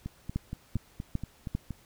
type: two click trains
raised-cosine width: 5 ms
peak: -17 / -23 dBFS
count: 4 / 8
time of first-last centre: 0.36-1.55 / 0.06-1.707 s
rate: 2.52 / 4.25 Hz
effects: pink hiss -60 dBFS RMS until 1.85 s